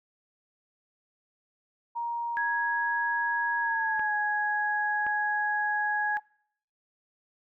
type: tone with pitch glide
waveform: sine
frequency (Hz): 940 to 842.3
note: A#5 to G#5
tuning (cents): +14 to +24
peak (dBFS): -29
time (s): 1.95-6.2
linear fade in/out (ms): 20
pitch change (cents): -190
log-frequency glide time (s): 3.6-4.14
type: tone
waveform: sine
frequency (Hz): 1661.2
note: G#6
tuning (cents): 0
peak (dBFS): -27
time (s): 2.37-6.17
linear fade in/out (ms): 0
type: clicks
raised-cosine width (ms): 0.5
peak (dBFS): -25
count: 2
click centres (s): 3.995 / 5.066
effects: noise-tail reverb RT60 0.7 s tail -26 dB re dry